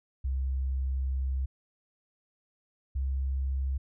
sine tone pair in turn, 66 / 66.88 Hz, C2 / C2, +16 / +39 cents, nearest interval unison, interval 23 cents, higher second, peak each -27 dBFS, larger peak neither, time 0.24-1.46 / 2.95-3.78 s, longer first, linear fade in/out 10 ms, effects none

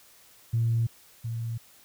sine tone with echo, 115.3 Hz, A#2, 19 cents flat, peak -21 dBFS, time 0.53-0.87 s, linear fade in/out 10 ms, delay 710 ms, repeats 1, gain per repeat -8 dB, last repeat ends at 1.58 s, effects tanh soft clip ceiling -17 dBFS + white hiss -56 dBFS RMS until 1.84 s

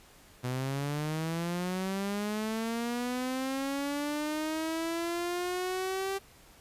sawtooth linear sweep, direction up, 123.2 to 392 Hz, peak -27 dBFS, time 0.43-6.19 s, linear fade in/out 20 ms, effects pink hiss -57 dBFS RMS until 6.6 s + resampled to 32000 Hz

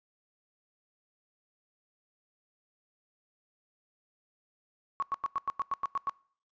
sine tone bursts, 1110 Hz, C#6, 2 cents sharp, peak -27 dBFS, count 10, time 5-6.095 s, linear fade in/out 0 ms, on 24 ms, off 95 ms, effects noise-tail reverb RT60 0.5 s tail -23 dB re dry + resampled to 16000 Hz

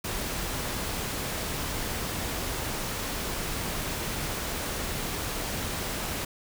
pink noise, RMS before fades -32 dBFS, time 0.04-6.25 s, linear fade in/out 5 ms, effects none

